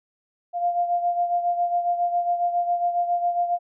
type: beating tone pair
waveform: sine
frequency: 698.5 / 705.8 Hz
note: F5 / F5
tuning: 0 / +18 cents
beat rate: 7.3 Hz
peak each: -21 / -28 dBFS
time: 0.53-3.59 s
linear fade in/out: 50 ms
effects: none